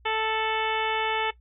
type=harmonic tone with a mistuned harmonic; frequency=440 Hz; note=A4; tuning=in tune; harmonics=1 / 2 / 3 / 4 / 5 / 6 / 7 / 8; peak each=-30 / -28 / -33 / -34 / -32 / -36 / -34 / -38 dBFS; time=0.05-1.31 s; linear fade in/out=10 ms; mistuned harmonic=7; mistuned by=-40 cents; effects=noise-tail reverb RT60 0.1 s tail -17 dB re dry + added 60 Hz sine -53 dBFS peak until 1.4 s